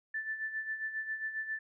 sine tone with tremolo, 1760 Hz, A6, in tune, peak -32 dBFS, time 0.14-1.59 s, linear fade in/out 5 ms, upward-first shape sine, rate 7.4 Hz, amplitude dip 65%, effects none

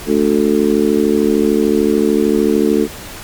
harmonic tone, 73.4 Hz, D2, in tune, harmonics 3 / 4 / 5 / 6, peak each -16 / -16 / -16 / -16 dBFS, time 0.06-2.88 s, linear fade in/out 50 ms, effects pink hiss -31 dBFS RMS until 3.23 s + Opus 48 kbps

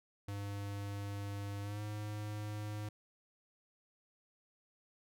square tone with pitch glide, 100.8 to 105.38 Hz, G2 to G#2, +49 to +26 cents, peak -40 dBFS, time 0.28-2.89 s, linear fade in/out 5 ms, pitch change +77 cents, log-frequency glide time 1.62-1.82 s, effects none

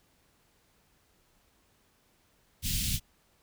pink band-stop noise, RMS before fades -30 dBFS, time 2.62-3 s, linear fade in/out 50 ms, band 190 to 2800 Hz, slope 24 dB/octave, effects pink hiss -68 dBFS RMS until 3.42 s

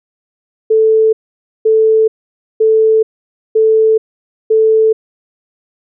sine tone bursts, 440 Hz, A4, in tune, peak -6 dBFS, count 5, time 0.7-4.93 s, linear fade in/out 10 ms, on 430 ms, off 520 ms, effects none

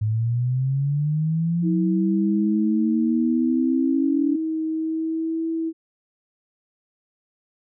sine linear sweep, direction up, 105.5 to 287.1 Hz, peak -19 dBFS, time 0.01-4.36 s, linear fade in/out 10 ms
sine tone with vibrato, 321.9 Hz, E4, 41 cents flat, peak -22 dBFS, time 1.62-5.73 s, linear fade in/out 50 ms, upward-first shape triangle, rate 0.58 Hz, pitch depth 27 cents each way
effects none

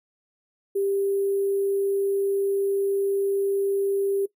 sine tone with sample-and-hold, 395.4 Hz, G4, 15 cents sharp, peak -21 dBFS, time 0.75-4.26 s, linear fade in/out 10 ms, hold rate 11025 Hz, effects noise-tail reverb RT60 0.1 s tail -18 dB re dry

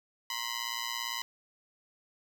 10% pulse ring-modulated tone, 1000 Hz, B5, 21 cents sharp, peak -22 dBFS, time 0.3-1.22 s, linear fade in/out 0 ms, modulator 58.8 Hz, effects none

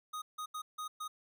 square tone bursts at uneven times, 1244.5 Hz, D#6, in tune, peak -39 dBFS, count 5, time 0.13-0.22 / 0.38-0.46 / 0.54-0.62 / 0.78-0.88 / 1-1.08 s, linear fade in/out 10 ms, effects none

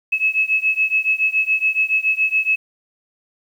sine beating tone pair, 2582 / 2589.1 Hz, E7 / E7, -37 / -32 cents, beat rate 7.1 Hz, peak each -18 / -19 dBFS, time 0.12-2.56 s, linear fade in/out 10 ms, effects 8-bit

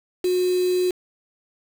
sine tone with quantisation, 363.4 Hz, F#4, 31 cents flat, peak -18 dBFS, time 0.24-0.91 s, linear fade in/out 5 ms, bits 5, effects none

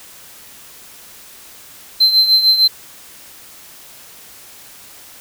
triangle tone with tremolo, 4100 Hz, C8, 36 cents flat, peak -4 dBFS, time 2-2.68 s, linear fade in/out 10 ms, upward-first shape triangle, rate 6.6 Hz, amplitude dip 75%, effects tanh soft clip ceiling -2 dBFS + white hiss -40 dBFS RMS until 5.2 s

